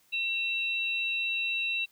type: tone pair together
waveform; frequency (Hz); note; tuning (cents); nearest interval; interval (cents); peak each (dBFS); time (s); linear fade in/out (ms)
sine; 2698 / 3872; E7 / B7; +40 / -35; tritone; 625; -28 / -36; 0.12-1.86; 20
effects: white hiss -65 dBFS RMS until 1.91 s